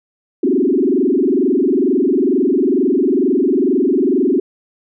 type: tone with frequency modulation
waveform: sine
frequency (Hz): 320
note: D#4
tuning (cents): +49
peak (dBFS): -11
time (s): 0.43-4.4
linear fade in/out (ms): 5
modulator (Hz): 22.2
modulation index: 3.4
effects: none